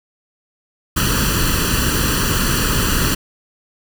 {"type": "noise with comb filter", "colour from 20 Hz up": "pink", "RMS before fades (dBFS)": -17, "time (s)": [0.96, 3.15], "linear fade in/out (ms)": 10, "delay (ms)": 0.68, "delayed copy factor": 0.8, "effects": []}